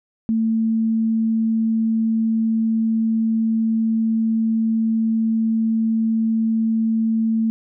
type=tone; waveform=sine; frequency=223.7 Hz; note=A3; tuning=29 cents sharp; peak=-16 dBFS; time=0.29-7.5 s; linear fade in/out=0 ms; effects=none